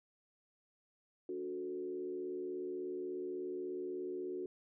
sine tone with frequency modulation, 366.2 Hz, F#4, 18 cents flat, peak -38 dBFS, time 1.29-4.46 s, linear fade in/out 2 ms, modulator 76.5 Hz, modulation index 0.75, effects none

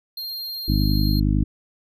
square tone, 4204 Hz, C8, 7 cents sharp, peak -29 dBFS, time 0.17-1.2 s, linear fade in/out 5 ms
harmonic tone, 50.9 Hz, G#1, 34 cents flat, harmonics 1 / 2 / 3 / 4 / 5 / 6, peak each -20 / -23 / -25 / -26 / -27 / -28 dBFS, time 0.68-1.44 s, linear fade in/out 5 ms
effects none

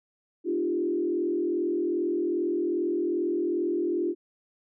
sine tone with frequency modulation, 345.9 Hz, F4, 17 cents flat, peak -24 dBFS, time 0.44-4.15 s, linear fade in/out 50 ms, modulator 42.5 Hz, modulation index 1.1, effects none

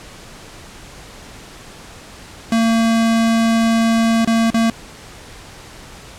square tone with dropouts, 227.3 Hz, A#3, 43 cents flat, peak -13 dBFS, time 2.52-4.7 s, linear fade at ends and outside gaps 2 ms, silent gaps 4.248-4.274 / 4.503-4.543 s, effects pink hiss -38 dBFS RMS until 6.18 s + low-pass 9000 Hz 12 dB/octave

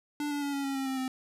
square tone with pitch steps, 293.7 / 288.7 / 283.7 / 278.8 / 274 / 269.3 / 264.7 / 260.1 Hz, D4 / D4 / C#4 / C#4 / C#4 / C#4 / C4 / C4, 0 / -30 / +40 / +10 / -20 / -50 / +20 / -10 cents, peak -31 dBFS, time 0.2-1.08 s, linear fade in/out 2 ms, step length 110 ms, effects resampled to 32000 Hz

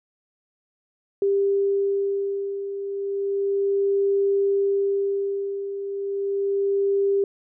sine beating tone pair, 396.6 / 396.93 Hz, G4 / G4, +20 / +22 cents, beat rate 0.33 Hz, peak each -27 / -21 dBFS, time 1.22-7.24 s, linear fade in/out 2 ms, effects none

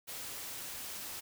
white noise, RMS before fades -43 dBFS, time 0.07-1.21 s, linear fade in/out 20 ms, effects none

